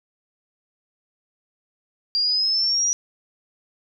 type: exponential sweep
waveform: sine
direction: up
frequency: 4745 to 5820 Hz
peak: -18 dBFS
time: 2.15-2.93 s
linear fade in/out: 0 ms
effects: none